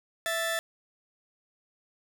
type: tone pair together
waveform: sawtooth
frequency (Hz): 660 / 1760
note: E5 / A6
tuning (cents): +2 / 0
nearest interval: octave + perfect fourth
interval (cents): 1698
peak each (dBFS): -27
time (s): 0.26-0.59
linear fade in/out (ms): 0
effects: none